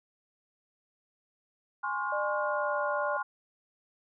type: chord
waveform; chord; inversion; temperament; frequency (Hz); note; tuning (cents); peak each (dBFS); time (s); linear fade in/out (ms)
sine; Db major seventh; second; equal with one note detuned; 830.6 / 1046.5 / 1108.7 / 1424.6; Ab5 / C6 / Db6 / F6; 0 / 0 / 0 / +34; -36 / -34 / -39 / -34; 1.83-3.23; 10
type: tone with pitch glide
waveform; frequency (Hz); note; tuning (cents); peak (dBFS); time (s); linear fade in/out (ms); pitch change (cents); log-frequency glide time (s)
sine; 600 to 587.7; D5 to D5; +37 to +1; -31; 2.12-3.17; 5; -36; 2.37-2.77
effects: none